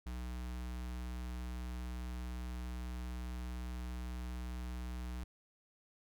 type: tone with notch filter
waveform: square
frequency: 61.2 Hz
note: B1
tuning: 15 cents flat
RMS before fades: -42 dBFS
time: 0.06-5.24 s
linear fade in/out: 5 ms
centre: 500 Hz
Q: 1.9
effects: none